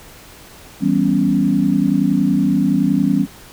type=chord; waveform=sine; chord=C# half-diminished seventh; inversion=first; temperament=equal; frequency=164.81 / 196 / 246.9 / 277.2 Hz; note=E3 / G3 / B3 / C#4; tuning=0 / 0 / 0 / 0 cents; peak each=-21 / -17 / -19 / -17 dBFS; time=0.8-3.27 s; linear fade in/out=50 ms; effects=pink hiss -41 dBFS RMS until 3.52 s

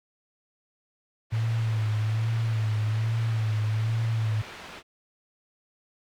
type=low-pass noise; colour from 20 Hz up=white; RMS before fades=-43 dBFS; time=1.3-4.83 s; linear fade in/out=50 ms; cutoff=2500 Hz; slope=12 dB/octave
type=tone with vibrato; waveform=sine; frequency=110.5 Hz; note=A2; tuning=8 cents sharp; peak=-23 dBFS; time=1.32-4.42 s; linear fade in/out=10 ms; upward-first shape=sine; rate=1.2 Hz; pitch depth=51 cents each way
effects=none

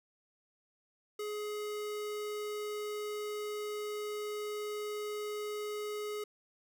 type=tone; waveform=square; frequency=419.8 Hz; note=G#4; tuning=19 cents sharp; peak=-37 dBFS; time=1.19-6.24 s; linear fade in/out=5 ms; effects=none

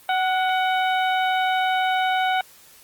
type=harmonic tone with a mistuned harmonic; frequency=749 Hz; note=F#5; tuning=21 cents sharp; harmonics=1 / 2 / 3 / 4 / 5; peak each=-20 / -26 / -30 / -32 / -34 dBFS; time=0.09-2.41 s; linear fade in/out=2 ms; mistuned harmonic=2; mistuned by=-36 cents; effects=white hiss -50 dBFS RMS until 2.83 s + Opus 32 kbps

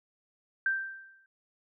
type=tone with exponential decay; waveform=sine; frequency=1568 Hz; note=G6; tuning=in tune; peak=-23 dBFS; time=0.66-1.26 s; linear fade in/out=2 ms; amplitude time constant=130 ms; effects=none

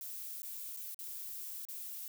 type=noise with dropouts; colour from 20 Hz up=violet; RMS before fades=-44 dBFS; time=0.01-2.08 s; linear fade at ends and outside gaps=1 ms; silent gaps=0.42-0.43 / 0.765-0.771 / 0.945-0.99 / 1.652-1.686 s; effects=none

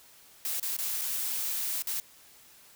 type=noise with dropouts; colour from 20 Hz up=blue; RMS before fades=-32 dBFS; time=0.45-2 s; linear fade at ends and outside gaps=1 ms; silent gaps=0.598-0.628 / 0.766-0.787 / 1.013-1.016 / 1.822-1.871 s; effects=white hiss -56 dBFS RMS until 2.75 s

